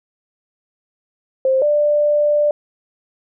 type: tone pair in turn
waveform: sine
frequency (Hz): 527 / 591.5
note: C5 / D5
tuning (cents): +12 / +12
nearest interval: major second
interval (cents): 200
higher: second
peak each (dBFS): -12 / -12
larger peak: neither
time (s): 1.45-1.62 / 1.62-2.51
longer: second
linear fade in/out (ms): 2
effects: none